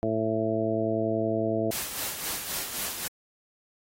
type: harmonic tone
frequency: 110.6 Hz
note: A2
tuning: 9 cents sharp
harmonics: 1 / 2 / 3 / 4 / 5 / 6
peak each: -34 / -32 / -30 / -32 / -34 / -29 dBFS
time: 0.03-1.71 s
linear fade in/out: 0 ms
type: noise with tremolo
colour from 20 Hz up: white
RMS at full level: -31 dBFS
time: 1.71-3.08 s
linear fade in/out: 5 ms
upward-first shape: sine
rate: 3.8 Hz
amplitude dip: 50%
effects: AAC 48 kbps